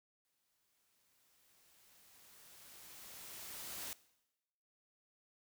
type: noise with exponential growth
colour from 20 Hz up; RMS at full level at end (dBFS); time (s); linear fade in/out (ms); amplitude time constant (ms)
white; -44; 0.25-3.93; 0; 800
effects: noise-tail reverb RT60 1.0 s tail -20 dB re dry